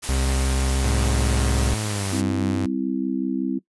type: noise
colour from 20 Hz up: white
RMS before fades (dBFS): -30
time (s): 0.02-2.22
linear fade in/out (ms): 20
type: tone with vibrato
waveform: 40% pulse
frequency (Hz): 66.3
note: C2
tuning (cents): +23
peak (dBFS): -19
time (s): 0.09-1.74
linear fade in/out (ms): 0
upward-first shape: sine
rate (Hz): 6.2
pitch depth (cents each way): 9
type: tone with pitch glide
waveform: sawtooth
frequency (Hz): 107.7 to 95.95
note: A2 to G2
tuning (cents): -37 to -37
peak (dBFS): -21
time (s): 0.84-2.66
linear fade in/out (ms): 5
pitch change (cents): -200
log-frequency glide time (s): 1.82-2.11
type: chord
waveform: sine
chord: C major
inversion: second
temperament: just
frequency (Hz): 196.22 / 261.6 / 327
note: G3 / C4 / E4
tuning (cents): +2 / 0 / -14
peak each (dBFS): -28 / -24 / -27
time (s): 2.12-3.59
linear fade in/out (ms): 10
effects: noise-tail reverb RT60 0.1 s tail -18 dB re dry + resampled to 24000 Hz